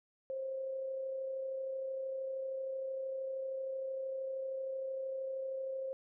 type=tone with amplitude modulation; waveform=sine; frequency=531 Hz; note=C5; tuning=25 cents sharp; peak=-35 dBFS; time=0.3-5.93 s; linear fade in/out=0 ms; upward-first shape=sine; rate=33 Hz; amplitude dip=30%; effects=none